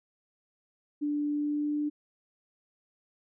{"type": "tone with pitch glide", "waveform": "sine", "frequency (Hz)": [293.7, 296.4], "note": ["D4", "D4"], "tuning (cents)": [0, 16], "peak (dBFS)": -27, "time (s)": [1.01, 1.9], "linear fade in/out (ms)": 20, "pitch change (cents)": 16, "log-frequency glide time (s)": [1.3, 1.79], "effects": []}